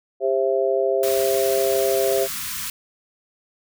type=harmonic tone; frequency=133.2 Hz; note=C3; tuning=31 cents sharp; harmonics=3 / 4 / 5; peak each=-21 / -22 / -23 dBFS; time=0.2-2.28 s; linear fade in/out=50 ms
type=band-stop noise; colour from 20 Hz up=white; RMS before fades=-29 dBFS; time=1.03-2.7 s; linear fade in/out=2 ms; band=260 to 970 Hz; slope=96 dB/octave
effects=none